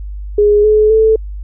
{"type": "tone with pitch steps", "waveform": "sine", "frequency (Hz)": [415.3, 427.5, 440], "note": ["G#4", "A4", "A4"], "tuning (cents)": [0, -50, 0], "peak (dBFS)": -6, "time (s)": [0.38, 1.16], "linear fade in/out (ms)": 5, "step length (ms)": 260, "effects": ["added 50 Hz sine -22 dBFS peak until 1.43 s"]}